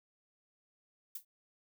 violet noise with exponential decay, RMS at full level -37 dBFS, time 1.15-1.25 s, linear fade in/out 5 ms, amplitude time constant 21 ms, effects none

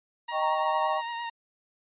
sawtooth tone with vibrato, 936 Hz, A#5, 7 cents sharp, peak -28 dBFS, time 0.28-1.3 s, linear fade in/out 10 ms, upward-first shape triangle, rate 8.8 Hz, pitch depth 28 cents each way
sine chord, Eb dominant seventh, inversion none, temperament equal with one note detuned, 622.3 / 784 / 932.3 / 1105.5 Hz, Eb5 / G5 / Bb5 / Db6, 0 / 0 / 0 / -5 cents, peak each -30 dBFS, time 0.31-1.02 s, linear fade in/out 50 ms
effects resampled to 8000 Hz

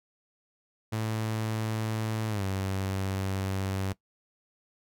sawtooth tone with pitch glide, 110 to 96.32 Hz, A2 to G2, 0 to -30 cents, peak -25 dBFS, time 0.92-3.93 s, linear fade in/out 10 ms, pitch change -230 cents, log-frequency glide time 2.29-2.44 s, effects noise-tail reverb RT60 0.1 s tail -19 dB re dry

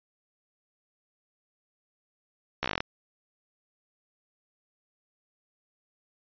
slowing click train, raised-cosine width 0.3 ms, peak -11 dBFS, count 10, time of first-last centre 2.63-2.805 s, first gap 14 ms, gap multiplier 1.08, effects resampled to 11025 Hz

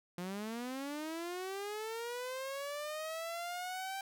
sawtooth linear sweep, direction up, 173 to 784 Hz, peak -35 dBFS, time 0.18-4.01 s, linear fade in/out 2 ms, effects none

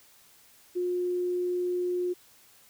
sine tone, 357.8 Hz, F4, 42 cents sharp, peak -26 dBFS, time 0.75-2.14 s, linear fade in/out 20 ms, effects white hiss -58 dBFS RMS until 2.69 s

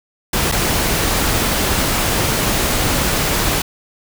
pink noise with dropouts, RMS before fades -17 dBFS, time 0.33-3.62 s, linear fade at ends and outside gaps 5 ms, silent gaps 0.516-0.521 s, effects none

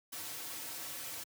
white noise with comb filter, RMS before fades -43 dBFS, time 0.12-1.24 s, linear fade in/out 10 ms, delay 4.9 ms, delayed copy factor -0.75, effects high-pass 100 Hz 12 dB/octave

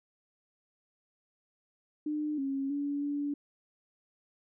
sine tone with pitch steps, 301.1 / 272.7 / 285.7 / 288.1 Hz, D4 / C#4 / D4 / D4, +43 / -28 / -48 / -33 cents, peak -30 dBFS, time 2.06-3.34 s, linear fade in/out 5 ms, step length 320 ms, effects none

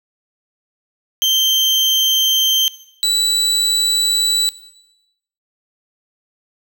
35% pulse tone pair in turn, 3136 / 3951 Hz, G7 / B7, 0 / 0 cents, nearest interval major third, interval 400 cents, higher second, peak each -11 dBFS, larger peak neither, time 1.22-2.68 / 3.03-4.49 s, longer neither, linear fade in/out 0 ms, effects noise-tail reverb RT60 0.9 s tail -17 dB re dry

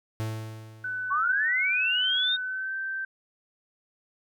45% pulse tone with exponential decay, 110 Hz, A2, in tune, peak -27 dBFS, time 0.2-1.4 s, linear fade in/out 0 ms, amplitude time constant 260 ms
sine tone with pitch glide, 1500 to 1557.4 Hz, F#6 to G6, +23 to -12 cents, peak -29 dBFS, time 0.84-3.05 s, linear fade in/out 5 ms, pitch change +65 cents, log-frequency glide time 2.39-2.75 s
sine linear sweep, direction up, 1070 to 3739 Hz, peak -23 dBFS, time 1.1-2.37 s, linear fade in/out 20 ms
effects none

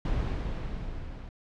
brown noise with level ramp, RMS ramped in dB -27 to -41 dBFS, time 0.05-1.29 s, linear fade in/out 2 ms, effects low-pass 4000 Hz 12 dB/octave

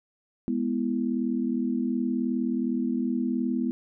sine chord, E major, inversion first, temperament equal, 207.7 / 246.9 / 329.6 Hz, G#3 / B3 / E4, 0 / 0 / 0 cents, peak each -30 / -26 / -32 dBFS, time 0.48-3.71 s, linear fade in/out 0 ms, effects none

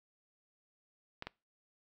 clicks, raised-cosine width 0.3 ms, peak -24 dBFS, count 2, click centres 1.224 / 1.27 s, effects noise-tail reverb RT60 0.3 s tail -24 dB re dry

